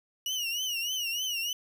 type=tone with vibrato; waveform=30% pulse; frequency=2892 Hz; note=F#7; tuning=40 cents flat; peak=-27 dBFS; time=0.26-1.53 s; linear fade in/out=2 ms; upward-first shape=triangle; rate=3.3 Hz; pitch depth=130 cents each way; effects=none